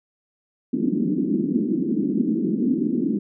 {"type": "band-pass noise", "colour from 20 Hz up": "pink", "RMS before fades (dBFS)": -22, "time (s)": [0.73, 3.19], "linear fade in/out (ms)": 10, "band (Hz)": [190, 340], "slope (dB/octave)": 48, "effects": []}